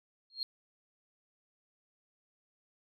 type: tone with exponential growth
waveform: sine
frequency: 4243 Hz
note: C8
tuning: 23 cents sharp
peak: -28 dBFS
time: 0.3-0.43 s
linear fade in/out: 1 ms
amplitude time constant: 28 ms
effects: tanh soft clip ceiling -26 dBFS